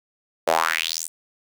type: tone with high-pass filter sweep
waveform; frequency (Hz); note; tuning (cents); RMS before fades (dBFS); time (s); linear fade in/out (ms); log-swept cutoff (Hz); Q
sawtooth; 81.3; E2; -23; -23; 0.47-1.08; 10; 530 to 9200; 3.8
effects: none